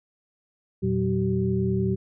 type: tone cluster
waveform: sine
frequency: 84.5 / 119 / 189.3 / 382.1 Hz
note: E2 / A#2 / F#3 / G4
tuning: +43 / +36 / +40 / -44 cents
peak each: -32 / -26 / -25 / -27 dBFS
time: 0.82-1.96 s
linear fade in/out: 20 ms
effects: none